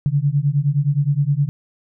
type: beating tone pair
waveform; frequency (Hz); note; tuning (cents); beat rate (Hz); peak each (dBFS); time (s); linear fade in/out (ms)
sine; 138.59 / 148.19; C#3 / D3; 0 / +16; 9.6; -18; 0.06-1.49; 0
effects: none